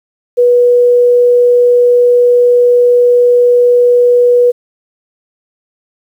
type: tone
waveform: sine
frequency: 487.4 Hz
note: B4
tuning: 23 cents flat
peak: -4 dBFS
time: 0.37-4.52 s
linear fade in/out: 20 ms
effects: 7-bit